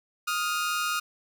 sawtooth tone pair together, 1245 / 1407.5 Hz, D#6 / F6, +1 / +13 cents, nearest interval major second, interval 212 cents, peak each -25 / -26 dBFS, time 0.27-1 s, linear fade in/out 10 ms, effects none

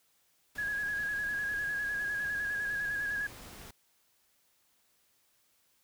pink noise, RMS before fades -49 dBFS, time 0.55-3.71 s, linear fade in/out 5 ms
sine tone with vibrato, 1661.2 Hz, G#6, in tune, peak -31 dBFS, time 0.58-3.27 s, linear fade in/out 5 ms, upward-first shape square, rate 9.9 Hz, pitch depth 28 cents each way
effects white hiss -71 dBFS RMS until 5.83 s

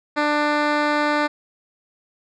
10% pulse tone with low-pass filter, 296.7 Hz, D4, 18 cents sharp, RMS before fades -20 dBFS, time 0.16-1.28 s, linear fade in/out 20 ms, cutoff 3300 Hz, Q 0.85, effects none

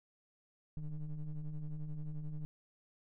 triangle ring-modulated tone, 73.42 Hz, D2, in tune, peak -33 dBFS, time 0.77-2.45 s, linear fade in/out 0 ms, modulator 79.1 Hz, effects none

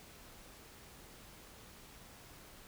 silence, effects pink hiss -56 dBFS RMS until 2.67 s

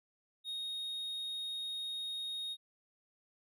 triangle tone, 3729 Hz, A#7, in tune, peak -36 dBFS, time 0.44-2.57 s, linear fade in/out 50 ms, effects none

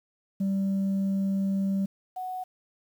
sine tone pair in turn, 194.7 / 740.2 Hz, G3 / F#5, -12 / 0 cents, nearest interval octave + major seventh, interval 2312 cents, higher second, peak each -21 / -31 dBFS, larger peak first, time 0.4-1.86 / 2.16-2.44 s, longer first, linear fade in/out 10 ms, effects tanh soft clip ceiling -23 dBFS + 9-bit

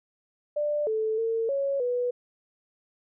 sine tone with pitch steps, 592 / 437.8 / 453.1 / 554 / 490.7 Hz, D5 / A4 / A#4 / C#5 / B4, +14 / -9 / -49 / -1 / -11 cents, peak -24 dBFS, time 0.56-2.11 s, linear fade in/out 10 ms, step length 310 ms, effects none

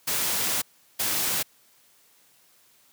white noise bursts at uneven times, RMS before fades -26 dBFS, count 2, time 0.07-0.62 / 0.99-1.43 s, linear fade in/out 10 ms, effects white hiss -60 dBFS RMS until 2.92 s + high-pass 80 Hz 12 dB/octave

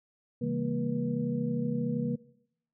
sine tone cluster, 135.2 / 164.1 / 201.2 / 234 / 483.4 Hz, C#3 / E3 / G3 / A#3 / B4, -43 / -8 / +45 / +7 / -37 cents, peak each -35 / -36 / -37 / -31 / -37 dBFS, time 0.41-2.16 s, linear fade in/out 10 ms, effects noise-tail reverb RT60 0.7 s tail -19 dB re dry

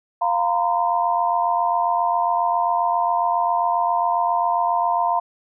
sine chord, F suspended fourth, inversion none, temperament equal with one note detuned, 698.5 / 932.3 / 1019.7 Hz, F5 / Bb5 / C6, 0 / 0 / -45 cents, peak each -21 / -21 / -23 dBFS, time 0.21-5.2 s, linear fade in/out 10 ms, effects none

